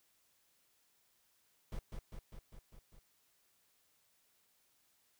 brown noise with echo, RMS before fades -41 dBFS, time 1.72-1.79 s, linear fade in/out 2 ms, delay 200 ms, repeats 6, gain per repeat -3 dB, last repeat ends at 2.99 s, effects white hiss -74 dBFS RMS until 5.19 s

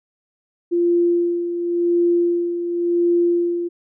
sine tone with tremolo, 346 Hz, F4, 16 cents flat, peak -13 dBFS, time 0.71-3.69 s, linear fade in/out 20 ms, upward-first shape sine, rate 0.92 Hz, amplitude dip 60%, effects none

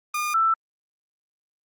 30% pulse / sine tone pair in turn, 1213 / 1328.2 Hz, D#6 / E6, -44 / +13 cents, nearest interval major second, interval 157 cents, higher second, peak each -21 / -17 dBFS, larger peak second, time 0.14-0.34 / 0.34-0.54 s, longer neither, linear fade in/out 5 ms, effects Opus 24 kbps

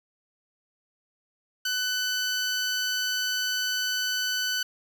15% pulse tone, 1500 Hz, F#6, 23 cents sharp, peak -19 dBFS, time 1.65-4.63 s, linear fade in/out 5 ms, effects none

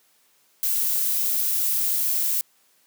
violet noise, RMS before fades -23 dBFS, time 0.63-2.41 s, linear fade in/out 0 ms, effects white hiss -62 dBFS RMS until 2.86 s + high-pass 150 Hz 12 dB/octave

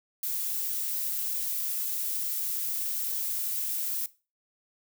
violet noise, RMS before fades -31 dBFS, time 0.23-4.06 s, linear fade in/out 2 ms, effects noise-tail reverb RT60 0.3 s tail -18 dB re dry

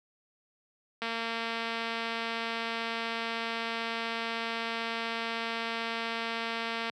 click train, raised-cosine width 0.3 ms, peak -18 dBFS, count 1347, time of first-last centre 1.02-6.898 s, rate 229 Hz, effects high-pass 150 Hz 12 dB/octave

